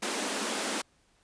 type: high-pass noise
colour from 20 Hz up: pink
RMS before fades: -32 dBFS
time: 0.02-0.82 s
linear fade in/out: 10 ms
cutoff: 200 Hz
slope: 96 dB/octave
effects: pink hiss -67 dBFS RMS until 1.23 s + resampled to 22050 Hz